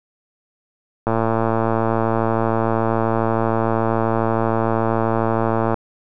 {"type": "click train", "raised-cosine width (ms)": 1, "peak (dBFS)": -5, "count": 529, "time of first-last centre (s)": [1.07, 5.743], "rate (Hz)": 113, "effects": []}